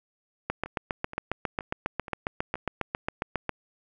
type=two click trains; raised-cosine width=0.5 ms; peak=-12 / -24 dBFS; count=23 / 5; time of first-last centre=0.5-3.493 / 0.66-2.556 s; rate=7.35 / 2.11 Hz; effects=none